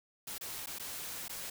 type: noise with dropouts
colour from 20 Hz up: white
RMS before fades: -42 dBFS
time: 0.27-1.5 s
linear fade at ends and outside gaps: 5 ms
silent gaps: 0.382-0.41 / 0.661-0.67 / 0.786-0.796 / 1.282-1.294 s
effects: none